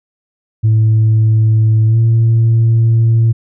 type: tone with pitch glide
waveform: sine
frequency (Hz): 110 to 114.08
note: A2 to A#2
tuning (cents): 0 to -37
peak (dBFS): -5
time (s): 0.63-3.33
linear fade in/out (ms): 20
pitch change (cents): +63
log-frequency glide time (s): 1.87-1.97
effects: tanh soft clip ceiling -5 dBFS